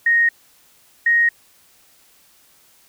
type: tone pair in turn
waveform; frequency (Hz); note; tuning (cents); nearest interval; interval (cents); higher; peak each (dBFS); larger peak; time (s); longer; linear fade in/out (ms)
sine; 1864.7 / 1871.9; A#6 / A#6; 0 / +7; unison; 7; second; -12; neither; 0.06-0.29 / 1.06-1.29; neither; 5
effects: white hiss -54 dBFS RMS until 2.88 s